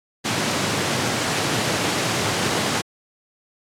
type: high-pass noise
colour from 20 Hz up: pink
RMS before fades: -22 dBFS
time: 0.24-2.82 s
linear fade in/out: 20 ms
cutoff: 100 Hz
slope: 48 dB/octave
effects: low-pass 8000 Hz 12 dB/octave + AAC 64 kbps